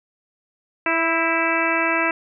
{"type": "harmonic tone with a mistuned harmonic", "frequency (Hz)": 330, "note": "E4", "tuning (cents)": 2, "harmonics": [1, 2, 3, 4, 5, 6, 7, 8], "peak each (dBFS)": [-26, -26, -26, -26, -26, -26, -26, -26], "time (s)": [0.86, 2.11], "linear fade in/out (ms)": 2, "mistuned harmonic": 5, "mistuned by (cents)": -34, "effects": []}